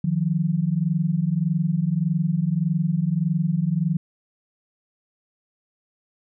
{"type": "tone pair together", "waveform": "sine", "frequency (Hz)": [155.56, 177.24], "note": ["D#3", "F3"], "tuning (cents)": [0, 26], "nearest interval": "major second", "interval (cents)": 226, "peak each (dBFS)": -22, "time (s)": [0.04, 3.97], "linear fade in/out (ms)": 5, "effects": []}